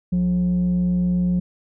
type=tone pair together; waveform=sine; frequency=62 / 179.25 Hz; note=B1 / F3; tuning=+7 / +45 cents; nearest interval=octave + tritone; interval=1838 cents; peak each=-27 / -15 dBFS; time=0.12-1.4 s; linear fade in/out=10 ms; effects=tanh soft clip ceiling -15 dBFS